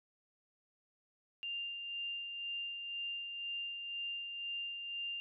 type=tone with tremolo; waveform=sine; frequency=2794 Hz; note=F7; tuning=in tune; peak=-37 dBFS; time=1.43-5.2 s; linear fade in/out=0 ms; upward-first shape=sine; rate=2 Hz; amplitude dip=40%; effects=none